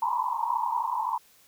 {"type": "band-pass noise", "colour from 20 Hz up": "pink", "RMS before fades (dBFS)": -28, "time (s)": [0.02, 1.18], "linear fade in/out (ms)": 5, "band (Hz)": [910, 1000], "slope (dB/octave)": 96, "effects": ["white hiss -59 dBFS RMS until 1.47 s"]}